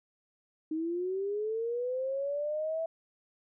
sine linear sweep, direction up, 309.4 to 659.3 Hz, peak -30 dBFS, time 0.71-2.86 s, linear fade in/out 5 ms, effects none

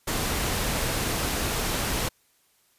pink noise, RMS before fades -27 dBFS, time 0.07-2.09 s, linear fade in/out 10 ms, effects white hiss -65 dBFS RMS until 2.78 s + resampled to 32000 Hz

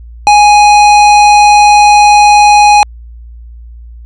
sine tone with hard clipping, 830.6 Hz, G#5, in tune, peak -3 dBFS, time 0.27-2.83 s, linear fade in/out 0 ms, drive 16 dB, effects added 58 Hz sine -27 dBFS peak until 4.05 s + resampled to 22050 Hz

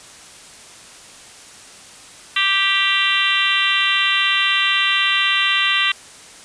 harmonic tone, 392 Hz, G4, in tune, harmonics 3 / 4 / 5 / 6 / 7 / 8 / 9 / 10, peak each -24 / -26 / -21 / -26 / -20 / -22 / -24 / -26 dBFS, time 2.36-5.92 s, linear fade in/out 5 ms, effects white hiss -41 dBFS RMS until 6.44 s + resampled to 22050 Hz

